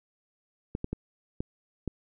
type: clicks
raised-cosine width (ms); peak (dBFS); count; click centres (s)
3; -18; 5; 0.751 / 0.844 / 0.93 / 1.405 / 1.877
effects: none